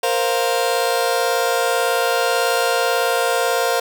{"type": "chord", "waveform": "sawtooth", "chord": "Bb suspended second", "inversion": "none", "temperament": "just", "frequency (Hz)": [466.2, 524.4, 699.2], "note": ["Bb4", "C5", "F5"], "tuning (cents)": [0, 4, 2], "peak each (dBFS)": -17, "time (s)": [0.03, 3.8], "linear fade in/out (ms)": 5, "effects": []}